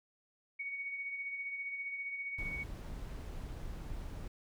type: tone with tremolo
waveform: sine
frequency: 2234 Hz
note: C#7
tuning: 13 cents sharp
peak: -36 dBFS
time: 0.59-2.64 s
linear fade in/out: 10 ms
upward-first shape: sine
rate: 15 Hz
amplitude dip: 45%
type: noise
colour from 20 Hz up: brown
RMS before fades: -43 dBFS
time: 2.38-4.28 s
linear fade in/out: 5 ms
effects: none